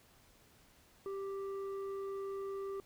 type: tone with low-pass filter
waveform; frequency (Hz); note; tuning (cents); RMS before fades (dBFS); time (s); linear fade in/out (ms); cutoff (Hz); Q
square; 392; G4; 0; -41; 1.06-2.8; 0; 870; 3.1
effects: pink hiss -65 dBFS RMS until 2.85 s